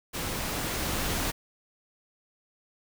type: noise with level ramp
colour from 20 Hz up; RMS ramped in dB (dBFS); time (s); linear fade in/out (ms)
pink; -33 to -29; 0.13-1.32; 20
effects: none